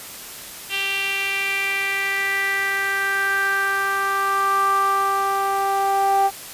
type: tone with band-pass filter sweep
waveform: sawtooth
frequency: 392.9 Hz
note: G4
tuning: 4 cents sharp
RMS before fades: -21 dBFS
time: 0.69-6.31 s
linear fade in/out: 50 ms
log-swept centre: 2900 to 820 Hz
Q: 5.4
effects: white hiss -36 dBFS RMS until 6.53 s + resampled to 32000 Hz